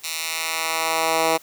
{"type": "tone with high-pass filter sweep", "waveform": "10% pulse", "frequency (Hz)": 162, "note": "E3", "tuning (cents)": -30, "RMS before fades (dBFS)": -23, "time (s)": [0.03, 1.38], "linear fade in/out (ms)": 20, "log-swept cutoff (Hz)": [3500, 460], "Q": 0.8, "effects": ["white hiss -49 dBFS RMS until 1.42 s", "high-pass 80 Hz 12 dB/octave"]}